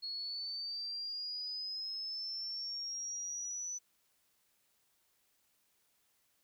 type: linear sweep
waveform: sine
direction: up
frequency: 4318 to 5990 Hz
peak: -38 dBFS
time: 0.02-3.79 s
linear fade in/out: 20 ms
effects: white hiss -75 dBFS RMS until 6.43 s